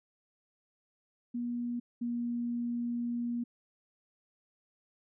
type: tone pair in turn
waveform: sine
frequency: 240.3 / 238.4 Hz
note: B3 / A#3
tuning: -47 / +39 cents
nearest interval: unison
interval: 14 cents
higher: first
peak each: -32 / -31 dBFS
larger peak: second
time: 1.34-1.8 / 2.01-3.44 s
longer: second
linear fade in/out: 10 ms
effects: none